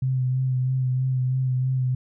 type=tone with vibrato; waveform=sine; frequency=129.1 Hz; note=C3; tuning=23 cents flat; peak=-20 dBFS; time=0.02-1.95 s; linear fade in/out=5 ms; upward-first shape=sine; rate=3.1 Hz; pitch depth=25 cents each way; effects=none